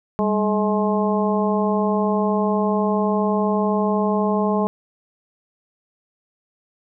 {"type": "harmonic tone with a mistuned harmonic", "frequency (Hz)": 212.2, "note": "G#3", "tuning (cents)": 38, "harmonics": [1, 2, 3, 4, 5], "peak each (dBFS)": [-20, -23, -25, -26, -27], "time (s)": [0.19, 4.67], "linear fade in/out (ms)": 0, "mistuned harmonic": 1, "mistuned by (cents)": -100, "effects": []}